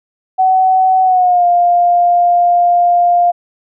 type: tone with pitch glide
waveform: sine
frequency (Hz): 752 to 701.6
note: F#5 to F5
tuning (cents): +28 to +8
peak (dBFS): -7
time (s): 0.38-3.32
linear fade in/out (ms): 20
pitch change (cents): -120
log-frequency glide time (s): 1.02-1.46
effects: none